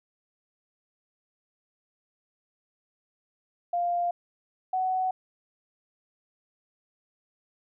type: tone pair in turn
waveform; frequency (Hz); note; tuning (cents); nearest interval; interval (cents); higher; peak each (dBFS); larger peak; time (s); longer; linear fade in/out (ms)
sine; 698.5 / 746.6; F5 / F#5; 0 / +15; minor second; 115; second; -24; neither; 3.73-4.11 / 4.73-5.11; neither; 5
effects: none